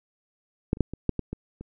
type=clicks; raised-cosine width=3 ms; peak=-9 / -28 / -7 / -21 / -9 / -15 / -19 / -26 dBFS; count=8; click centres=0.731 / 0.771 / 0.807 / 0.936 / 1.093 / 1.193 / 1.33 / 1.61 s; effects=none